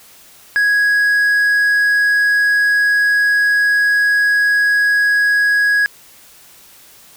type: tone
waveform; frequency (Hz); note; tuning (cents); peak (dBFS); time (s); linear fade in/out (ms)
triangle; 1661.2; G#6; 0; -9; 0.56-5.86; 0
effects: white hiss -44 dBFS RMS until 7.16 s